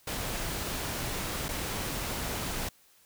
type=noise with dropouts; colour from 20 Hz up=pink; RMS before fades=-34 dBFS; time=0.07-2.69 s; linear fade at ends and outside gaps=5 ms; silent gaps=1.484-1.488 s; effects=white hiss -62 dBFS RMS until 3.05 s